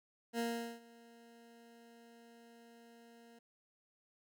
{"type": "tone with ADSR envelope", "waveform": "20% pulse", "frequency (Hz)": 233.1, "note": "A#3", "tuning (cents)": 0, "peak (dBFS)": -29, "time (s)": [0.33, 3.39], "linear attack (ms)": 57, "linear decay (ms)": 410, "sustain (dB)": -24, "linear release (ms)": 6, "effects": []}